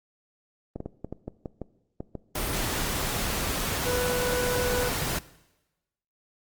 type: clicks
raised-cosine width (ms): 2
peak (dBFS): -20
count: 10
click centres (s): 0.76 / 0.804 / 0.86 / 1.046 / 1.126 / 1.28 / 1.458 / 1.617 / 2.005 / 2.153
type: noise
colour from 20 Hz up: pink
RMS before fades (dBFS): -29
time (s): 2.35-5.19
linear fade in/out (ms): 5
type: harmonic tone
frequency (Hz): 493.9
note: B4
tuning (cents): 0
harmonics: 1 / 2 / 3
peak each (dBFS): -26 / -40 / -36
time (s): 3.85-4.9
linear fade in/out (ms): 20
effects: noise-tail reverb RT60 1.0 s tail -19 dB re dry + Opus 32 kbps